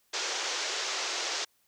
white band-pass noise, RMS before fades -33 dBFS, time 0.13-1.45 s, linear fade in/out 10 ms, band 340 to 6700 Hz, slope 48 dB/octave, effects white hiss -70 dBFS RMS until 1.67 s

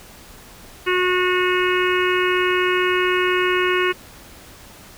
harmonic tone with a mistuned harmonic, 364.4 Hz, F#4, 26 cents flat, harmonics 1 / 3 / 4 / 5 / 6 / 7 / 8, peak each -19 / -24 / -25 / -26 / -27 / -27 / -28 dBFS, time 0.86-3.93 s, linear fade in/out 20 ms, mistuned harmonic 8, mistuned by -20 cents, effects pink hiss -43 dBFS RMS until 4.97 s

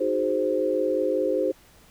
sine chord, Ab dominant seventh, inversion second, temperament equal, 311.1 / 370 / 415.3 / 523.3 Hz, Eb4 / Gb4 / Ab4 / C5, 0 / 0 / 0 / 0 cents, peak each -29 / -28 / -28 / -24 dBFS, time 0-1.52 s, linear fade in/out 10 ms, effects pink hiss -55 dBFS RMS until 1.9 s

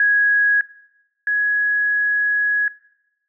sine tone pair in turn, 1661.2 / 1673.7 Hz, G#6 / G#6, 0 / +13 cents, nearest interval unison, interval 13 cents, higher second, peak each -12 / -16 dBFS, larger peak first, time 0-0.61 / 1.27-2.68 s, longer second, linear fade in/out 2 ms, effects noise-tail reverb RT60 0.9 s tail -20 dB re dry

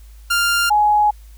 sawtooth / sine tone pair in turn, 1396.9 / 838 Hz, F6 / G#5, 0 / +15 cents, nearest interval major sixth, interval 885 cents, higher first, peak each -11 dBFS, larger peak neither, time 0.3-0.7 / 0.7-1.11 s, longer second, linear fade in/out 10 ms, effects added 53 Hz sine -38 dBFS peak until 1.37 s + white hiss -54 dBFS RMS until 1.37 s

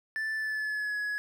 triangle tone with pitch glide, 1760 to 1683.4 Hz, A6 to G#6, 0 to +23 cents, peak -28 dBFS, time 0.16-1.18 s, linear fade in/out 0 ms, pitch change -77 cents, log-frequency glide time 0.35-0.97 s, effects none

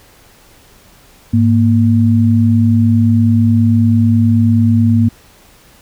sine tone pair together, 103.83 / 233.1 Hz, G#2 / A#3, 0 / 0 cents, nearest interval octave + major second, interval 1400 cents, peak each -10 dBFS, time 1.33-5.09 s, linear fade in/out 10 ms, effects pink hiss -45 dBFS RMS until 5.81 s

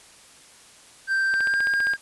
triangle tone with pitch glide, 1568 to 1613.9 Hz, G6 to G6, 0 to +50 cents, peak -18 dBFS, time 1.07-1.97 s, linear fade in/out 50 ms, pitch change +50 cents, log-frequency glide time 1.33-1.64 s
click train, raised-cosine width 0.3 ms, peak -18 dBFS, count 10, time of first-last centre 1.34-1.936 s, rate 15.1 Hz
effects white hiss -50 dBFS RMS until 2.01 s + resampled to 24000 Hz

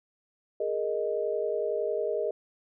sine chord, Ab suspended second, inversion none, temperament equal, 415.3 / 466.2 / 622.3 Hz, Ab4 / Bb4 / Eb5, 0 / 0 / 0 cents, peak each -31 dBFS, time 0.6-2.31 s, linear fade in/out 5 ms, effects none

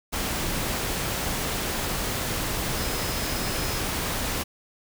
sine tone in noise, 5100 Hz, D#8, 42 cents sharp, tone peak -38 dBFS, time 2.76-3.81 s, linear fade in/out 20 ms, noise pink, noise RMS -28 dBFS, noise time 0.12-4.44 s, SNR -13 dB, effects none

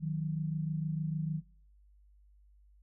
sine tone pair together, 155.4 / 182.02 Hz, D#3 / F#3, -2 / -28 cents, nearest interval minor third, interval 274 cents, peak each -32 / -37 dBFS, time 0-1.42 s, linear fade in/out 50 ms, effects noise-tail reverb RT60 0.5 s tail -23 dB re dry + added 50 Hz sine -59 dBFS peak until 2.82 s

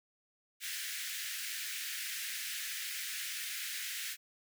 pink high-pass noise, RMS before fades -40 dBFS, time 0.6-4.17 s, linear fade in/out 50 ms, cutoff 1600 Hz, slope 48 dB/octave, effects none

